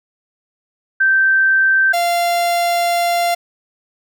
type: tone pair in turn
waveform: sine / 45% pulse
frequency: 1558 / 692.4 Hz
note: G6 / F5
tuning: -11 / -15 cents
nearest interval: octave + major second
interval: 1404 cents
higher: first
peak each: -10 / -14 dBFS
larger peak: first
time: 1-1.93 / 1.93-3.35 s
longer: second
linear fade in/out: 10 ms
effects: none